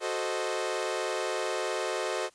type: chord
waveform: sawtooth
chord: F# diminished seventh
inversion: none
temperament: equal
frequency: 370 / 440 / 523.3 / 622.3 Hz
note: F#4 / A4 / C5 / Eb5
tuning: 0 / 0 / 0 / 0 cents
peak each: -31 dBFS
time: 0-2.3 s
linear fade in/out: 50 ms
effects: white hiss -62 dBFS RMS until 2.34 s + resampled to 22050 Hz